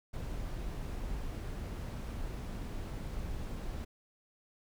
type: noise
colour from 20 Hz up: brown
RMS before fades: -39 dBFS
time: 0.13-3.85 s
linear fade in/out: 10 ms
effects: none